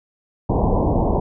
pink low-pass noise, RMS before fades -18 dBFS, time 0.49-1.2 s, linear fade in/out 5 ms, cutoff 1000 Hz, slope 96 dB/octave, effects none

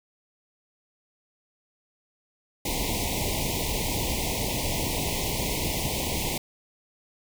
pink band-stop noise, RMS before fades -28 dBFS, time 2.65-6.38 s, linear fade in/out 5 ms, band 1000 to 2000 Hz, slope 96 dB/octave, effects none

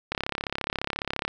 click train, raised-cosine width 0.3 ms, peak -11 dBFS, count 41, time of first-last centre 0.12-1.279 s, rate 34.5 Hz, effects none

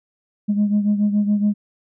sine beating tone pair, 205.8 / 212.9 Hz, G#3 / G#3, -16 / +43 cents, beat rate 7.1 Hz, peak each -15 / -21 dBFS, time 0.48-1.54 s, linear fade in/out 20 ms, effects tanh soft clip ceiling -11 dBFS

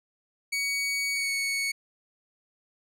sawtooth tone with pitch glide, 2250 to 2220 Hz, C#7 to C#7, +25 to +2 cents, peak -23 dBFS, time 0.52-1.72 s, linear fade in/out 10 ms, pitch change -23 cents, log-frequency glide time 1.13-1.3 s, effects low-pass 12000 Hz 12 dB/octave

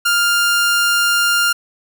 sawtooth tone, 1400 Hz, F6, 4 cents sharp, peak -9 dBFS, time 0.05-1.53 s, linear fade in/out 10 ms, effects none

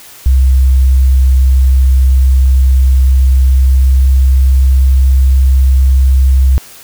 sine tone with pitch glide, 65.41 to 65.86 Hz, C2 to C2, 0 to +12 cents, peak -4 dBFS, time 0.26-6.58 s, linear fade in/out 0 ms, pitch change +12 cents, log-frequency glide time 3.54-4.12 s, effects white hiss -35 dBFS RMS until 6.83 s

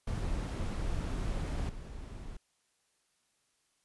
brown noise with level steps, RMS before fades -34 / -44 dBFS, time 0.07-2.37 s, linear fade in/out 5 ms, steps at 1.69 s, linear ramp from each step 2 ms, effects white hiss -75 dBFS RMS until 3.84 s + resampled to 24000 Hz

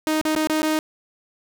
sawtooth tone with dropouts, 311.1 Hz, D#4, in tune, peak -15 dBFS, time 0.07-0.79 s, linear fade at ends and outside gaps 0 ms, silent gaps 0.213-0.252 / 0.351-0.362 / 0.472-0.497 / 0.619-0.63 s, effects none

